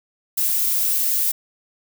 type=noise; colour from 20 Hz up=violet; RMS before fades=-20 dBFS; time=0.37-1.32 s; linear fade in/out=10 ms; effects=none